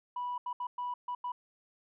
sine tone bursts at uneven times, 982 Hz, B5, 10 cents flat, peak -32 dBFS, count 6, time 0.16-0.38 / 0.46-0.53 / 0.6-0.67 / 0.78-0.94 / 1.08-1.15 / 1.24-1.32 s, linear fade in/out 5 ms, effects tanh soft clip ceiling -30 dBFS

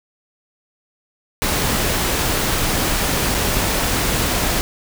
pink noise with dropouts, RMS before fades -19 dBFS, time 1.42-4.61 s, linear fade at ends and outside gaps 0 ms, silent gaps 3.344-3.348 s, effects none

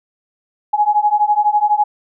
sine beating tone pair, 830.6 / 842.6 Hz, G#5 / G#5, 0 / +25 cents, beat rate 12 Hz, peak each -15 / -14 dBFS, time 0.73-1.84 s, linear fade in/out 10 ms, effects none

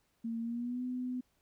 sine tone with pitch glide, 229 to 251.2 Hz, A#3 to B3, -31 to +30 cents, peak -34 dBFS, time 0.24-1.21 s, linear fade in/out 10 ms, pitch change +161 cents, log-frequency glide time 0.4-0.83 s, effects pink hiss -75 dBFS RMS until 1.41 s

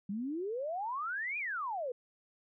sine exponential two-way sweep, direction up then down, 190.7 to 2489 to 469.7 Hz, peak -34 dBFS, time 0.09-1.92 s, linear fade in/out 5 ms, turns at 1.38 s, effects none

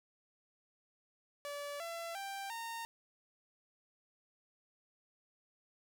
sawtooth tone with pitch steps, 576 / 673.2 / 786.8 / 919.6 Hz, D5 / E5 / G5 / A#5, -34 / +36 / +6 / -24 cents, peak -37 dBFS, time 1.45-2.85 s, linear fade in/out 0 ms, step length 350 ms, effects none

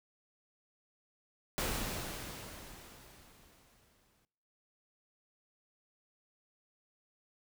pink noise with exponential decay, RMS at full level -34 dBFS, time 1.58-4.25 s, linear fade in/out 0 ms, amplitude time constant 580 ms, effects noise-tail reverb RT60 1.0 s tail -23 dB re dry

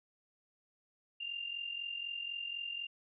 sine tone with amplitude modulation, 2794 Hz, F7, in tune, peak -35 dBFS, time 1.2-2.87 s, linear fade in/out 10 ms, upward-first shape sine, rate 44 Hz, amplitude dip 65%, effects none

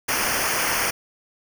pink noise with comb filter, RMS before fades -23 dBFS, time 0.08-0.91 s, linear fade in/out 10 ms, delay 0.26 ms, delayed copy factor -0.85, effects none

